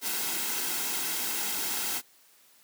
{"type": "noise with comb filter", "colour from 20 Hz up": "white", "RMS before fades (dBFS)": -31, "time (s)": [0.01, 2.02], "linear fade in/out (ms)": 50, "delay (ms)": 1.7, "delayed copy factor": -0.5, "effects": ["white hiss -60 dBFS RMS until 2.63 s", "high-pass 200 Hz 12 dB/octave"]}